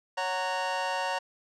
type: chord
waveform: sawtooth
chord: F# major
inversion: second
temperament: just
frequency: 555 / 740 / 925 Hz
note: C#5 / F#5 / A#5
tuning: +2 / 0 / -14 cents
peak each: -30 / -30 / -27 dBFS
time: 0.17-1.19 s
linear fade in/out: 10 ms
effects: low-pass 5000 Hz 12 dB/octave